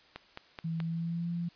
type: click train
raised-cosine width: 0.3 ms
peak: -24 dBFS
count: 4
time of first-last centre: 0.16-0.802 s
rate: 4.67 Hz
type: tone with pitch glide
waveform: sine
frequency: 164 to 171.36 Hz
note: E3 to F3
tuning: -9 to -33 cents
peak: -31 dBFS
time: 0.64-1.49 s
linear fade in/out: 10 ms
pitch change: +76 cents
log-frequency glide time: 0.81-1.3 s
effects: white hiss -60 dBFS RMS until 1.55 s + resampled to 11025 Hz